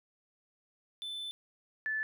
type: tone pair in turn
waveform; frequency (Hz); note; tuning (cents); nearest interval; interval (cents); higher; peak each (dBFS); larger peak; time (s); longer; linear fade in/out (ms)
triangle / sine; 3520 / 1744.3; A7 / A6; 0 / -16; octave; 1216; first; -36 / -31; second; 1.02-1.31 / 1.86-2.03; first; 0
effects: none